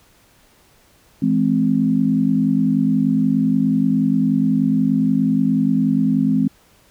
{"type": "chord", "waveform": "sine", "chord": "E augmented", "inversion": "none", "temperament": "equal with one note detuned", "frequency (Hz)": [164.81, 211.3, 261.6], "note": ["E3", "G#3", "B#3"], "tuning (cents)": [0, 30, 0], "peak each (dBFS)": [-21, -18, -17], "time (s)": [1.22, 6.48], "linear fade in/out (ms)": 5, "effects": ["pink hiss -54 dBFS RMS until 6.9 s"]}